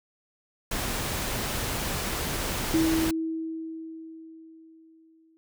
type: noise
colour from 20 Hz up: pink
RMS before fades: -30 dBFS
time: 0.71-3.11 s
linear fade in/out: 5 ms
type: tone with exponential decay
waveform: sine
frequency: 323.1 Hz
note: E4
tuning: 35 cents flat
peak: -19 dBFS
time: 2.74-5.37 s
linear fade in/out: 0 ms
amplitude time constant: 570 ms
effects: none